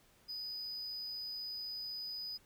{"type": "tone", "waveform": "triangle", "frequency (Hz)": 4978, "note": "D#8", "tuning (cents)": 0, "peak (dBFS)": -39, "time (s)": [0.28, 2.38], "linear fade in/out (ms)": 20, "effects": ["pink hiss -67 dBFS RMS until 2.45 s"]}